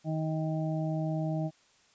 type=harmonic tone; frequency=157.7 Hz; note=D#3; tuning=24 cents sharp; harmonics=1 / 2 / 4 / 5; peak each=-30 / -36 / -37 / -43 dBFS; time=0.04-1.51 s; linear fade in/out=50 ms; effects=white hiss -64 dBFS RMS until 1.94 s + resampled to 16000 Hz